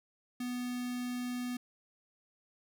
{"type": "tone with notch filter", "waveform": "square", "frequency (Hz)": 246.9, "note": "B3", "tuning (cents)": 0, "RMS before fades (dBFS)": -37, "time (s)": [0.4, 1.57], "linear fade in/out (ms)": 5, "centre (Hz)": 860, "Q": 1.3, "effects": []}